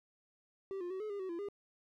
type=tone with pitch steps; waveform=triangle; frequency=388.4 / 352.6 / 377.9 / 427.9 / 403.7 / 376.4 / 339.6 / 405.3 Hz; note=G4 / F4 / F#4 / A4 / G#4 / F#4 / F4 / G#4; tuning=-16 / +17 / +37 / -48 / -49 / +30 / -48 / -42 cents; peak=-36 dBFS; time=0.71-1.486 s; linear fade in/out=0 ms; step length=97 ms; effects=none